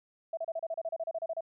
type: tone bursts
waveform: sine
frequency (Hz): 657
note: E5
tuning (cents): -6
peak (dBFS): -31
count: 15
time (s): 0.33-1.408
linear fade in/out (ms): 5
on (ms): 42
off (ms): 32
effects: none